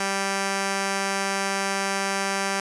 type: tone pair together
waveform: 5% pulse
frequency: 196 / 784 Hz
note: G3 / G5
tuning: 0 / 0 cents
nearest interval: 2 octaves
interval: 2400 cents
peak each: -13 / -22 dBFS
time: 0-2.6 s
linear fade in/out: 2 ms
effects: resampled to 22050 Hz